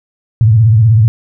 sine tone with vibrato, 111.2 Hz, A2, 19 cents sharp, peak -4 dBFS, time 0.41-1.08 s, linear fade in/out 0 ms, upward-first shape sine, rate 16 Hz, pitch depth 130 cents each way, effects none

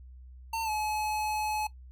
square tone with pitch glide, 904 to 853.3 Hz, A5 to G#5, +47 to +47 cents, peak -30 dBFS, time 0.53-1.67 s, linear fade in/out 5 ms, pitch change -100 cents, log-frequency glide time 0.64-0.7 s, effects noise-tail reverb RT60 0.1 s tail -17 dB re dry + added 63 Hz sine -46 dBFS peak until 1.91 s

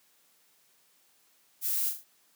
violet noise with echo, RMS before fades -30 dBFS, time 1.61-1.93 s, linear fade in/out 50 ms, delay 40 ms, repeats 3, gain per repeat -7 dB, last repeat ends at 2.05 s, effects white hiss -66 dBFS RMS until 2.35 s + high-pass 150 Hz 12 dB/octave

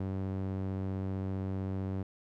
sawtooth tone with band-pass filter, 95.5 Hz, G2, 45 cents flat, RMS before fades -35 dBFS, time 0-2.03 s, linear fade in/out 5 ms, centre 200 Hz, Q 0.57, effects none

